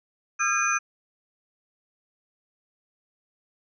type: tone cluster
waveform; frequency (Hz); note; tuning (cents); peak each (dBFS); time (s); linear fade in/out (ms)
sine; 1224 / 1353 / 1621 / 2456 / 6100; D#6 / E6 / G#6 / D#7 / G8; -29 / +45 / -42 / -23 / -48; -29 / -27 / -28 / -27 / -29; 0.39-0.79; 20
effects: none